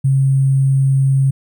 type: tone with sample-and-hold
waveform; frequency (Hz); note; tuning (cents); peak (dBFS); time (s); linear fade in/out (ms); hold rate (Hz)
sine; 135.1; C#3; -44; -10; 0.04-1.31; 10; 8820
effects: none